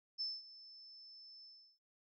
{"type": "tone with ADSR envelope", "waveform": "sine", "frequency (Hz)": 5274, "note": "E8", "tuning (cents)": 0, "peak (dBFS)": -36, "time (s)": [0.18, 1.79], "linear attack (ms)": 29, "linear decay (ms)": 210, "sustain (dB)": -18, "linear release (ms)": 350, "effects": []}